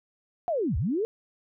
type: linear two-way sweep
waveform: sine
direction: down then up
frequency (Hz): 728 to 58.27 to 468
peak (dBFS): -24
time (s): 0.48-1.05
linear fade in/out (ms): 0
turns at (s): 0.77
effects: none